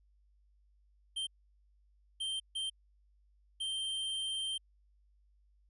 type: tone bursts at uneven times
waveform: square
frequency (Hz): 3142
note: G7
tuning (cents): +3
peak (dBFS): -35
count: 4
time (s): 1.16-1.27 / 2.2-2.4 / 2.55-2.7 / 3.6-4.58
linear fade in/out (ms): 10
effects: added 50 Hz sine -65 dBFS peak until 5.69 s + resampled to 24000 Hz